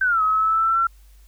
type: exponential two-way sweep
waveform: sine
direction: down then up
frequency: 1568 to 1270 to 1362 Hz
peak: -16 dBFS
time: 0.01-0.87 s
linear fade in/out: 5 ms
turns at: 0.22 s
effects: added 50 Hz sine -46 dBFS peak until 1.27 s + white hiss -60 dBFS RMS until 1.27 s